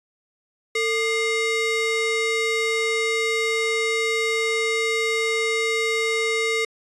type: ring-modulated tone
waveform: square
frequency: 830.6 Hz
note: G#5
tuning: in tune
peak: -18 dBFS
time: 0.75-6.65 s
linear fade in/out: 5 ms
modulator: 1280 Hz
effects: resampled to 22050 Hz